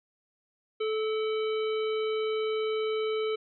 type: harmonic tone with a mistuned harmonic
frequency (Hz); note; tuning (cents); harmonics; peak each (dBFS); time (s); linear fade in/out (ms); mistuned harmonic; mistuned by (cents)
435; A4; -20; 1 / 3 / 5 / 7 / 9; -27 / -39 / -42 / -42 / -47; 0.8-3.36; 10; 5; +74
effects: none